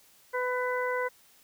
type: harmonic tone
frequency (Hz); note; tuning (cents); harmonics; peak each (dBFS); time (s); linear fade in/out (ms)
499.7; B4; +20; 1 / 2 / 3 / 4; -30 / -33 / -35 / -36; 0.33-1.09; 20
effects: white hiss -60 dBFS RMS until 1.43 s